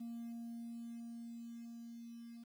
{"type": "tone with level ramp", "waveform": "sine", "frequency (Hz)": 233.1, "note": "A#3", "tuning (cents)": 0, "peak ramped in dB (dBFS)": [-40, -49], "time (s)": [0, 2.44], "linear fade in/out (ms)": 10, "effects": ["tanh soft clip ceiling -42 dBFS", "11-bit"]}